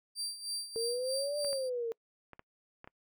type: tone with tremolo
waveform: 30% pulse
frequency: 4699 Hz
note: D8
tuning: in tune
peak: -31 dBFS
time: 0.15-1.7 s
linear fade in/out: 50 ms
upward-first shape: sine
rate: 3.2 Hz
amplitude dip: 75%
type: exponential two-way sweep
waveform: sine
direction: up then down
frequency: 449.4 to 594 to 449.4 Hz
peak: -32 dBFS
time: 0.76-1.92 s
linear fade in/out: 0 ms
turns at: 1.38 s
type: clicks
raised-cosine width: 0.5 ms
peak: -33 dBFS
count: 6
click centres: 1.447 / 1.53 / 2.333 / 2.394 / 2.844 / 2.875 s
effects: noise-tail reverb RT60 0.1 s tail -26 dB re dry